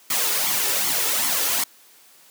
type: noise with flanger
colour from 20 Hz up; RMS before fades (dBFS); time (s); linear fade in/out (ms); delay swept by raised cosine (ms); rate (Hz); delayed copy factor
white; -22; 0.1-1.64; 5; 0.91 to 2.31; 2.6; +0.6
effects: white hiss -52 dBFS RMS until 2.3 s + high-pass 200 Hz 12 dB/octave